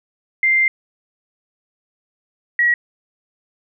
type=tone pair in turn; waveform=sine; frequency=2093 / 1915.1 Hz; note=C7 / A#6; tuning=0 / +46 cents; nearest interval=major second; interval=154 cents; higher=first; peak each=-12 dBFS; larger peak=neither; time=0.43-0.68 / 2.59-2.74 s; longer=first; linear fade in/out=2 ms; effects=none